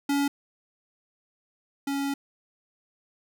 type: tone pair in turn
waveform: square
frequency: 282.4 / 278.7 Hz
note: C#4 / C#4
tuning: +32 / +9 cents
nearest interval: unison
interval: 23 cents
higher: first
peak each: -23 / -27 dBFS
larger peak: first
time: 0.09-0.28 / 1.87-2.14 s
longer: second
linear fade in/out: 5 ms
effects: none